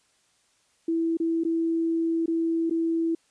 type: tone with dropouts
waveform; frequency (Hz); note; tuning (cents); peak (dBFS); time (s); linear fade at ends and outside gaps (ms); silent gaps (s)
sine; 329.6; E4; 0; -22; 0.88-3.15; 5; 1.171-1.2 / 1.437-1.449 / 2.26-2.279 / 2.698-2.708
effects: white hiss -66 dBFS RMS until 3.3 s + resampled to 22050 Hz